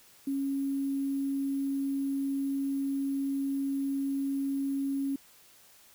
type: tone with sample-and-hold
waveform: sine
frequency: 275 Hz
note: C#4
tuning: 14 cents flat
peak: -28 dBFS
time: 0.27-5.16 s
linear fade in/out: 5 ms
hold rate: 11025 Hz
effects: white hiss -58 dBFS RMS until 5.94 s